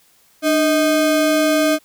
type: ring-modulated tone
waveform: square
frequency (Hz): 465.6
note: A#4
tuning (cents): -2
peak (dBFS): -11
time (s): 0.42-1.79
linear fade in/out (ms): 50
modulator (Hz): 166
effects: white hiss -55 dBFS RMS until 1.84 s